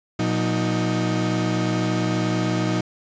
35% pulse tone cluster, 118.8 / 180.8 / 312.9 Hz, A#2 / F#3 / D#4, +33 / -40 / +10 cents, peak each -23 dBFS, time 0.19-2.81 s, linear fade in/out 5 ms, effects resampled to 16000 Hz + 9-bit

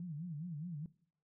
sine tone with vibrato, 161.7 Hz, E3, 33 cents flat, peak -40 dBFS, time 0-0.86 s, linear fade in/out 2 ms, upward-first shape sine, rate 4.8 Hz, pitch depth 200 cents each way, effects noise-tail reverb RT60 0.6 s tail -19 dB re dry

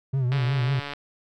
triangle tone with vibrato, 129.2 Hz, C3, 21 cents flat, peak -19 dBFS, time 0.13-0.8 s, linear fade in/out 10 ms, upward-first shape triangle, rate 5.5 Hz, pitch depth 120 cents each way
click train, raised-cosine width 0.3 ms, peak -17 dBFS, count 89, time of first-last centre 0.32-0.935 s, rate 143 Hz
effects none

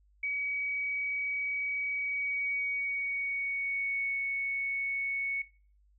sine tone with pitch glide, 2267 to 2217 Hz, C#7 to C#7, +38 to 0 cents, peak -30 dBFS, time 0.23-5.42 s, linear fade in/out 5 ms, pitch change -38 cents, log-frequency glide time 1.92-4.16 s, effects noise-tail reverb RT60 0.4 s tail -19 dB re dry + added 50 Hz sine -62 dBFS peak until 5.98 s

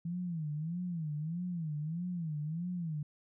sine tone with vibrato, 163.6 Hz, E3, 13 cents flat, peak -34 dBFS, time 0.05-3.03 s, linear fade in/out 5 ms, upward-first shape sine, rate 1.6 Hz, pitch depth 170 cents each way, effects none

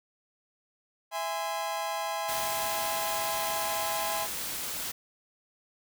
40% pulse chord, E augmented, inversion none, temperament just, 659.3 / 824.1 / 1030.1 Hz, E5 / G#5 / B#5, 0 / -14 / -27 cents, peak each -35 / -33 / -35 dBFS, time 1.11-4.28 s, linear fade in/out 50 ms
white noise, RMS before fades -35 dBFS, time 2.28-4.92 s, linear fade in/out 10 ms
effects none

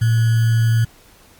sine tone with sample-and-hold, 114 Hz, A#2, 38 cents flat, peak -12 dBFS, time 0.01-0.85 s, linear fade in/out 10 ms, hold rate 1575 Hz, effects pink hiss -49 dBFS RMS until 1.39 s + Opus 48 kbps

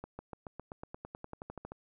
accelerating click train, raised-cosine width 1 ms, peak -28 dBFS, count 17, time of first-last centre 0.04-1.72 s, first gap 150 ms, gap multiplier 0.95, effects none

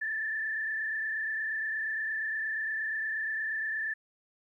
sine tone with frequency modulation, 1759 Hz, A6, 1 cent flat, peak -30 dBFS, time 0.01-3.94 s, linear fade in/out 10 ms, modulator 28.5 Hz, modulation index 1.6, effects 12-bit

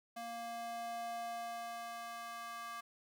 square tone with high-pass filter sweep, 233.1 Hz, A#3, in tune, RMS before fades -44 dBFS, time 0.16-2.81 s, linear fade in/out 10 ms, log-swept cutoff 520 to 1100 Hz, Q 3, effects none

